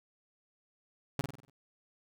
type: tone with echo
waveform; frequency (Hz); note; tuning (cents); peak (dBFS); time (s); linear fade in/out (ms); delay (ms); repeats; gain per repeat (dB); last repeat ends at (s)
sawtooth; 138.59; C#3; 0; -25; 1.19-1.21; 0; 48; 6; -6; 1.498
effects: none